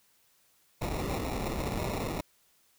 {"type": "noise with sample-and-hold", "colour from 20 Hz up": "pink", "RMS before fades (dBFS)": -33, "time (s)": [0.81, 2.21], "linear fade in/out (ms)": 10, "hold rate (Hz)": 1575, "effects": ["white hiss -67 dBFS RMS until 2.78 s"]}